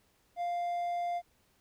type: tone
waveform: triangle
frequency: 698.5 Hz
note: F5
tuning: in tune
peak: -29 dBFS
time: 0.36-1.22 s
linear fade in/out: 50 ms
effects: pink hiss -70 dBFS RMS until 1.6 s